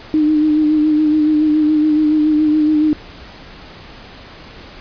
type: tone with vibrato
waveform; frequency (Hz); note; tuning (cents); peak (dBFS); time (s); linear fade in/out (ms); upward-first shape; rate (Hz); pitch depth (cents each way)
sine; 305.5; D#4; -32; -10; 0.14-2.93; 0; sine; 7.1; 30
effects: pink hiss -37 dBFS RMS until 4.8 s + resampled to 11025 Hz